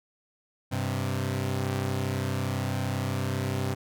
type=tone pair together; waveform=sawtooth; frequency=97.62 / 130 Hz; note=G2 / C3; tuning=-7 / -11 cents; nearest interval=perfect fourth; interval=496 cents; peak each=-26 dBFS; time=0.71-3.75 s; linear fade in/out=20 ms; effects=none